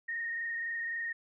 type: tone with frequency modulation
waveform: sine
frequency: 1852 Hz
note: A#6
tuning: 12 cents flat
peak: -33 dBFS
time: 0.08-1.13 s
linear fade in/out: 10 ms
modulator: 23.7 Hz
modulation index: 1.3
effects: none